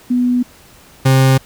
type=tone pair in turn; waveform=sine / 40% pulse; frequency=246.9 / 132.69 Hz; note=B3 / C3; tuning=0 / +25 cents; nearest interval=major seventh; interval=1075 cents; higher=first; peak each=-11 / -7 dBFS; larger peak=second; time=0.1-0.43 / 1.05-1.38 s; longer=neither; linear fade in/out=10 ms; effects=pink hiss -44 dBFS RMS until 1.45 s